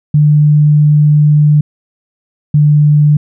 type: tone pair in turn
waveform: sine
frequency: 149.3 / 148.62 Hz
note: D3 / D3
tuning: +29 / +21 cents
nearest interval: unison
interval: 8 cents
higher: first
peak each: -4 dBFS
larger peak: neither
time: 0.14-1.61 / 2.54-3.17 s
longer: first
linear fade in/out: 5 ms
effects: none